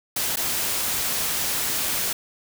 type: noise with dropouts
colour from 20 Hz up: white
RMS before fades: -25 dBFS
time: 0.16-2.13 s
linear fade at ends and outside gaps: 5 ms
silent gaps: 0.359-0.369 s
effects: none